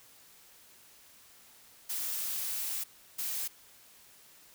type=noise bursts at uneven times; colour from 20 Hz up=blue; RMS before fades=-35 dBFS; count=2; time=1.89-2.84 / 3.18-3.48 s; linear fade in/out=10 ms; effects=white hiss -58 dBFS RMS until 4.54 s